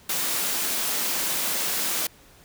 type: high-pass noise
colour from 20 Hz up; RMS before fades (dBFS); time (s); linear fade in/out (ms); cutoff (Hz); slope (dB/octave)
white; -26; 0.09-2.07; 5; 150; 96
effects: pink hiss -53 dBFS RMS until 2.44 s